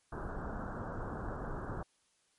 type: low-pass noise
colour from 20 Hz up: pink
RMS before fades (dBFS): -40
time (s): 0.12-1.83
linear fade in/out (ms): 5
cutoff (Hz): 1600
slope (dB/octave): 96
effects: white hiss -73 dBFS RMS until 2.38 s + MP3 48 kbps